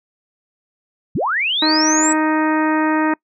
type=linear sweep; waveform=sine; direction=up; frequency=87.3 to 7902 Hz; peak=-16 dBFS; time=1.15-2.13 s; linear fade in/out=5 ms
type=harmonic tone; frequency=311.1 Hz; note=D#4; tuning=in tune; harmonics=1 / 2 / 3 / 4 / 5 / 6 / 7 / 8; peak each=-16 / -25 / -21 / -26 / -27 / -26 / -36 / -35 dBFS; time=1.62-3.14 s; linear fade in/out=5 ms
effects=noise-tail reverb RT60 0.1 s tail -25 dB re dry